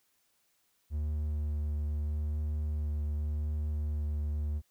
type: tone with vibrato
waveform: triangle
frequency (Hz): 74.9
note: D2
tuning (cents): +35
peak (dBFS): -28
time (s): 0.9-4.62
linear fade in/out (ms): 50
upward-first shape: triangle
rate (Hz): 0.82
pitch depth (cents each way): 17
effects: white hiss -73 dBFS RMS until 4.7 s